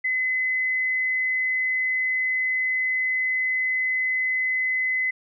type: tone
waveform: sine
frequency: 2030 Hz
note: B6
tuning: 47 cents sharp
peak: -21 dBFS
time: 0.04-5.11 s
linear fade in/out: 10 ms
effects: none